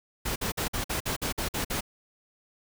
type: noise bursts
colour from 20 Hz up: pink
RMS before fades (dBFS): -30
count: 10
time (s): 0.25-1.809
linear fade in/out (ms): 10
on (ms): 110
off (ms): 51
effects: none